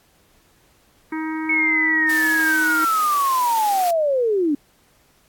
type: harmonic tone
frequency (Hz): 315.7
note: D#4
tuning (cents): +25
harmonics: 1 / 3 / 4 / 5 / 6 / 7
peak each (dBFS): -24 / -32 / -38 / -37 / -36 / -37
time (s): 1.12-2.85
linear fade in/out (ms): 5
type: linear sweep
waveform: sine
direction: down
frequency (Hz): 2217 to 275.7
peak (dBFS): -16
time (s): 1.49-4.55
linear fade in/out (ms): 5
type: high-pass noise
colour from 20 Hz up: white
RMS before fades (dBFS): -31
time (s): 2.09-3.91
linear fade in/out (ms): 5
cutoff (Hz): 240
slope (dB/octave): 96
effects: pink hiss -58 dBFS RMS until 5.28 s + AAC 64 kbps